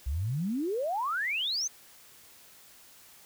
sine exponential sweep, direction up, 61.2 to 6520 Hz, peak -28 dBFS, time 0.06-1.68 s, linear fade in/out 10 ms, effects white hiss -55 dBFS RMS until 3.25 s

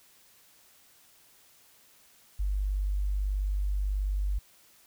sine tone, 49.23 Hz, G1, 8 cents sharp, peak -26 dBFS, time 2.39-4.39 s, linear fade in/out 10 ms, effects white hiss -60 dBFS RMS until 4.86 s

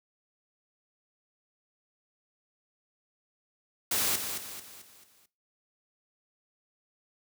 white noise with echo, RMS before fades -28 dBFS, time 3.91-4.16 s, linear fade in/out 5 ms, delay 220 ms, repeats 5, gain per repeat -7 dB, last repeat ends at 5.26 s, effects noise-tail reverb RT60 0.3 s tail -19 dB re dry + high-pass 80 Hz 12 dB/octave

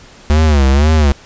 square tone with vibrato, 72.6 Hz, D2, 19 cents flat, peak -8 dBFS, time 0.3-1.12 s, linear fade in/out 0 ms, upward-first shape sine, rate 2 Hz, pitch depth 150 cents each way, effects pink hiss -40 dBFS RMS until 1.25 s + resampled to 16000 Hz

